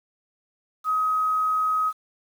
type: tone with quantisation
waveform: sine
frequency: 1265 Hz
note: D#6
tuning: 28 cents sharp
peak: -20 dBFS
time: 0.84-1.93 s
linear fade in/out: 50 ms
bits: 8
effects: none